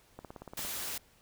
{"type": "click train", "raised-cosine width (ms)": 1, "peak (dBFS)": -30, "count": 9, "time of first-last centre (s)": [0.19, 0.65], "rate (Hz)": 17.4}
{"type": "noise", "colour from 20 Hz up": "white", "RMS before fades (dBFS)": -38, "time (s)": [0.57, 0.98], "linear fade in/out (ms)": 5}
{"effects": ["pink hiss -64 dBFS RMS until 1.21 s"]}